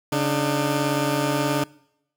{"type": "tone pair together", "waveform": "15% pulse", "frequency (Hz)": [141.1, 300.8], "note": ["C#3", "D4"], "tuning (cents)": [31, 42], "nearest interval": "octave + minor second", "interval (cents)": 1311, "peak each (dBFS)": -17, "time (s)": [0.12, 1.64], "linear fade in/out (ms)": 5, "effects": ["noise-tail reverb RT60 0.8 s tail -24 dB re dry"]}